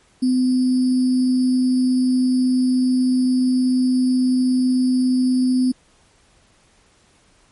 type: tone with sample-and-hold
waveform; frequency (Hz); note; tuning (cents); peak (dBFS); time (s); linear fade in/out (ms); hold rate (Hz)
sine; 254.3; C4; -49; -14; 0.22-5.72; 10; 4900
effects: pink hiss -56 dBFS RMS until 7.51 s + MP3 48 kbps